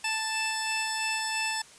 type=tone pair together; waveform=15% pulse; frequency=881 / 2640 Hz; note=A5 / E7; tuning=+2 / +2 cents; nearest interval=octave + perfect fifth; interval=1900 cents; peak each=-24 dBFS; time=0.04-1.62 s; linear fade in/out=5 ms; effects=white hiss -52 dBFS RMS until 1.78 s + resampled to 22050 Hz